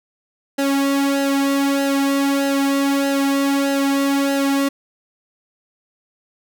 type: tone with flanger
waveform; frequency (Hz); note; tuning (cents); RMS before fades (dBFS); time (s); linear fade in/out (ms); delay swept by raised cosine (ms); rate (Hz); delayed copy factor
sawtooth; 277.2; C#4; 0; -18; 0.58-4.69; 10; 0.86 to 2.36; 1.6; -0.75
effects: none